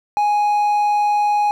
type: tone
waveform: triangle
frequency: 830.6 Hz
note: G#5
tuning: in tune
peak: -12 dBFS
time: 0.17-1.51 s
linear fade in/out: 0 ms
effects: none